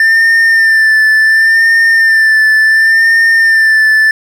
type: tone with vibrato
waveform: triangle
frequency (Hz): 1786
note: A6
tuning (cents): +25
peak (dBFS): -3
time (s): 0-4.11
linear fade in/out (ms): 2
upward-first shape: sine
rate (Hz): 0.7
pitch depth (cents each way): 33
effects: none